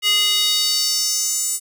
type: tone with high-pass filter sweep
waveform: square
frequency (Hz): 415.3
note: G#4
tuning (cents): 0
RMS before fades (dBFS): -19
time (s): 0.02-1.6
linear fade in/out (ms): 50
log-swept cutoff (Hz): 2700 to 8200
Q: 3.5
effects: none